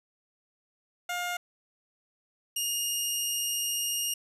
15% pulse tone pair in turn, 709 / 2841 Hz, F5 / F7, +26 / +29 cents, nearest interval 2 octaves, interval 2403 cents, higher second, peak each -24 / -21 dBFS, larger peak second, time 1.09-1.37 / 2.56-4.14 s, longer second, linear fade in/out 5 ms, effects resampled to 32000 Hz + 10-bit

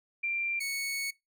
sine / sawtooth tone pair in turn, 2369 / 2215 Hz, D7 / C#7, +14 / -2 cents, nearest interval minor second, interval 116 cents, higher first, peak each -28 dBFS, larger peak neither, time 0.23-0.6 / 0.6-1.11 s, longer second, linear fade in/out 10 ms, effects noise-tail reverb RT60 0.2 s tail -22 dB re dry

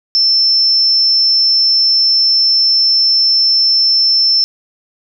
sine tone, 5330 Hz, E8, 18 cents sharp, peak -8 dBFS, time 0.15-4.44 s, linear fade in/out 0 ms, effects none

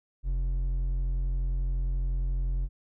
sine tone with hard clipping, 44.27 Hz, F1, 24 cents sharp, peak -27 dBFS, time 0.23-2.69 s, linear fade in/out 50 ms, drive 5 dB, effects none

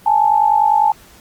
sine tone pair together, 831 / 881 Hz, G#5 / A5, +1 / +2 cents, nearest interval minor second, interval 101 cents, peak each -13 dBFS, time 0.06-0.92 s, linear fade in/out 5 ms, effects pink hiss -45 dBFS RMS until 1.2 s + Opus 24 kbps

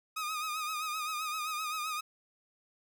sawtooth tone with vibrato, 1244.5 Hz, D#6, in tune, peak -30 dBFS, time 0.16-2.01 s, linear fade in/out 10 ms, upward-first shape sine, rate 7.7 Hz, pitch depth 57 cents each way, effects none

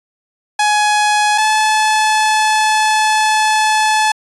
sawtooth tone pair in turn, 840 / 863.1 Hz, G#5 / A5, +19 / -34 cents, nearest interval unison, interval 47 cents, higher second, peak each -7 dBFS, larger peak neither, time 0.59-1.38 / 1.38-4.12 s, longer second, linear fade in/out 5 ms, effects resampled to 24000 Hz

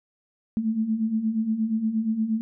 sine beating tone pair, 214.7 / 223.2 Hz, A3 / A3, -42 / +25 cents, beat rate 8.5 Hz, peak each -29 / -23 dBFS, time 0.57-2.41 s, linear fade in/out 0 ms, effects none

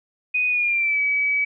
sine tone with pitch glide, 2489 to 2282 Hz, D#7 to C#7, 0 to +50 cents, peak -18 dBFS, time 0.34-1.45 s, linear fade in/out 10 ms, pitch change -150 cents, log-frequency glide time 0.48-1 s, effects none

